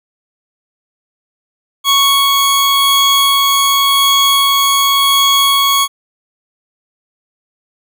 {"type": "tone pair together", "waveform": "40% pulse", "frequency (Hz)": [1108.7, 3327], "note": ["C#6", "G#7"], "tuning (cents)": [0, 2], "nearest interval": "octave + perfect fifth", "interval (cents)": 1902, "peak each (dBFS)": -11, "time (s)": [1.84, 5.88], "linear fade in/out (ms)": 50, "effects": []}